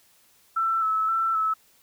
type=tone with vibrato; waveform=sine; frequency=1318.5 Hz; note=E6; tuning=in tune; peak=-21 dBFS; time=0.56-1.54 s; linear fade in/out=10 ms; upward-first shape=square; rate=1.9 Hz; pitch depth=23 cents each way; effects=white hiss -60 dBFS RMS until 1.82 s